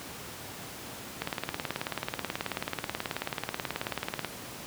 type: click train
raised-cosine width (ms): 0.3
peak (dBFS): -14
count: 57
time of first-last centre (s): 1.22-4.247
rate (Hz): 18.5
effects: pink hiss -42 dBFS RMS until 4.66 s + high-pass 100 Hz 12 dB/octave